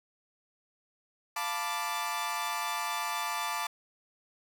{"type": "chord", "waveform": "sawtooth", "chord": "B half-diminished seventh", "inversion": "second", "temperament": "equal", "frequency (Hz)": [698.5, 880, 987.8, 1174.7], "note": ["F5", "A5", "B5", "D6"], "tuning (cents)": [0, 0, 0, 0], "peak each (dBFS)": [-37, -32, -36, -31], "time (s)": [1.36, 3.67], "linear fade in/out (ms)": 5, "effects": []}